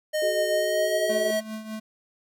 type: tone with pitch glide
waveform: square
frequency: 615 to 644.1 Hz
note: D#5 to E5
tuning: -20 to -40 cents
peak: -24 dBFS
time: 0.13-1.41 s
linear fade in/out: 20 ms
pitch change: +80 cents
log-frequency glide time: 0.49-1.26 s
type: chord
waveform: sine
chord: D# diminished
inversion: first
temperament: equal with one note detuned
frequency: 370 / 429 / 622.3 Hz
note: F#4 / A4 / D#5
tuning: 0 / -44 / 0 cents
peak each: -31 dBFS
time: 0.22-1.31 s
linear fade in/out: 5 ms
type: tone with tremolo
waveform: square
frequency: 217.8 Hz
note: A3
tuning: 17 cents flat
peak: -31 dBFS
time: 1.09-1.8 s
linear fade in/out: 10 ms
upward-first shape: triangle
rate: 5 Hz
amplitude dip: 70%
effects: none